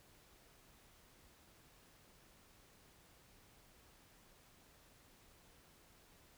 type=silence; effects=pink hiss -66 dBFS RMS until 6.37 s